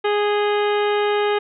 harmonic tone with a mistuned harmonic, 414 Hz, G#4, 5 cents flat, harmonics 1 / 2 / 3 / 4 / 5 / 6 / 7 / 8 / 9, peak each -18 / -24 / -28 / -30 / -32 / -34 / -35 / -36 / -37 dBFS, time 0.04-1.39 s, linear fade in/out 10 ms, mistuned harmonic 8, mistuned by -80 cents, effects none

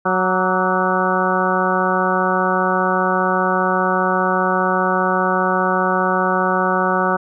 harmonic tone with a mistuned harmonic, 185 Hz, F#3, in tune, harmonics 1 / 2 / 3 / 4 / 5 / 6 / 7 / 8, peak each -23 / -23 / -23 / -23 / -23 / -23 / -23 / -23 dBFS, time 0.05-7.17 s, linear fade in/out 10 ms, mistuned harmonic 6, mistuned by +57 cents, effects none

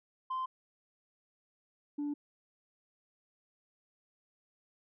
sine tone pair in turn, 1038 / 291.3 Hz, C6 / D4, -14 / -14 cents, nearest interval octave + minor seventh, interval 2200 cents, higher first, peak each -31 / -31 dBFS, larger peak neither, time 0.3-0.46 / 1.98-2.14 s, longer neither, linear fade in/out 10 ms, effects tanh soft clip ceiling -31 dBFS

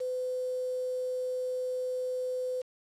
sine tone with quantisation, 506 Hz, B4, 42 cents sharp, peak -30 dBFS, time 0-2.62 s, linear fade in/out 10 ms, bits 8, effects low-pass 8000 Hz 12 dB/octave

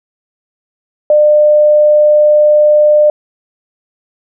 sine tone, 600 Hz, D5, 37 cents sharp, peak -4 dBFS, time 1.1-3.1 s, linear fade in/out 2 ms, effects none

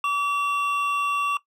triangle tone pair together, 1147 / 2731 Hz, D6 / F7, -41 / -39 cents, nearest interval octave + minor third, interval 1502 cents, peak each -20 / -26 dBFS, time 0.04-1.37 s, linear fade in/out 2 ms, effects noise-tail reverb RT60 0.1 s tail -18 dB re dry

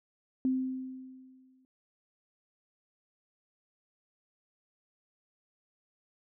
sine tone with exponential decay, 259.6 Hz, C4, 13 cents flat, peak -24 dBFS, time 0.45-1.65 s, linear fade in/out 1 ms, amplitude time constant 260 ms, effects none

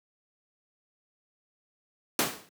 pink noise with exponential decay, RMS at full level -21 dBFS, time 2.19-2.49 s, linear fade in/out 1 ms, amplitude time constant 64 ms, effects high-pass 200 Hz 12 dB/octave

